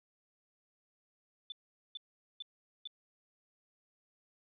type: tone bursts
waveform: sine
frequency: 3516 Hz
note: A7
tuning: 2 cents flat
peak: -40 dBFS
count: 4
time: 1.5-2.874 s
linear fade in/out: 2 ms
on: 21 ms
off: 430 ms
effects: none